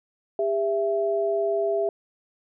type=tone pair together; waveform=sine; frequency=401.6 / 664 Hz; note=G4 / E5; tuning=+42 / +12 cents; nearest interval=major sixth; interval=870 cents; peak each=-24 / -24 dBFS; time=0.39-1.89 s; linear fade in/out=2 ms; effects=none